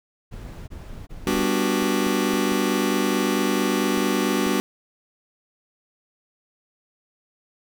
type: noise bursts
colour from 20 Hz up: brown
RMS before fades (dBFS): -37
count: 3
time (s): 0.31-1.462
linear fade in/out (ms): 20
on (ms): 370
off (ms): 21
type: clicks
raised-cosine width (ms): 5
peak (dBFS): -30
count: 10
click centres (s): 0.341 / 0.452 / 0.571 / 0.805 / 1.825 / 2.068 / 2.336 / 2.521 / 3.977 / 4.467
type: chord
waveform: sawtooth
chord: G major seventh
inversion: none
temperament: just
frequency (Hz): 196 / 245 / 294 / 367.5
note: G3 / B3 / D4 / F#4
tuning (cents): 0 / -14 / +2 / -12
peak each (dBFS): -21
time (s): 1.27-4.6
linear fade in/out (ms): 0
effects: none